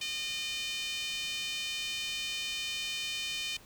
5% pulse tone with high-pass filter, 609 Hz, D#5, 37 cents flat, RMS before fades -36 dBFS, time 0.01-3.57 s, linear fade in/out 5 ms, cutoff 2700 Hz, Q 4, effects pink hiss -56 dBFS RMS until 3.65 s

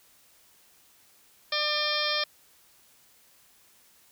harmonic tone with a mistuned harmonic, 599 Hz, D5, 34 cents sharp, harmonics 1 / 2 / 3 / 4 / 5 / 6 / 7 / 8 / 9, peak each -34 / -34 / -34 / -34 / -34 / -34 / -34 / -34 / -34 dBFS, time 1.52-2.24 s, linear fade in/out 5 ms, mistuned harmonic 5, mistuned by +120 cents, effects white hiss -60 dBFS RMS until 4.11 s

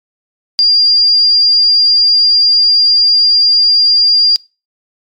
sine tone, 4797 Hz, D8, 36 cents sharp, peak -5 dBFS, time 0.59-4.36 s, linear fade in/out 0 ms, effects noise-tail reverb RT60 0.3 s tail -24 dB re dry + MP3 96 kbps

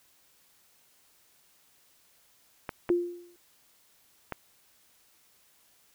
clicks, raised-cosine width 0.5 ms, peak -18 dBFS, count 3, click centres 2.692 / 2.892 / 4.323 s
sine tone with exponential decay, 349.5 Hz, F4, 1 cent sharp, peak -19 dBFS, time 2.9-3.36 s, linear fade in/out 1 ms, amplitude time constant 100 ms
effects white hiss -64 dBFS RMS until 5.94 s

